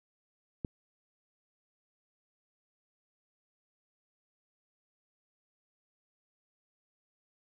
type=click; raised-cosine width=3 ms; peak=-21 dBFS; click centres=0.648 s; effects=none